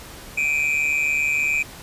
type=tone pair together; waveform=triangle; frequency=2349 / 2496 Hz; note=D7 / D#7; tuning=0 / +5 cents; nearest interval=minor second; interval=105 cents; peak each=-20 dBFS; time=0.37-1.63 s; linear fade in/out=10 ms; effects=pink hiss -40 dBFS RMS until 1.82 s + resampled to 32000 Hz